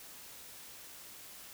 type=silence; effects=white hiss -51 dBFS RMS until 1.53 s